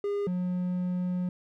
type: tone pair in turn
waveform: triangle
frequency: 406.2 / 180.32 Hz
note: G#4 / F#3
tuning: -38 / -44 cents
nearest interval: octave + major second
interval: 1406 cents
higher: first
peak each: -25 dBFS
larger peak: neither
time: 0.04-0.27 / 0.27-1.29 s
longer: second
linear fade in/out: 2 ms
effects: none